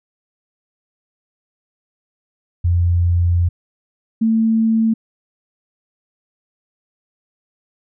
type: tone pair in turn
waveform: sine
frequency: 86.9 / 223.7 Hz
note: F2 / A3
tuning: -8 / +29 cents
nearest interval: octave + major third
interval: 1637 cents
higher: second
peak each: -12 dBFS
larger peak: neither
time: 2.64-3.49 / 4.21-4.94 s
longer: first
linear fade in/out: 10 ms
effects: none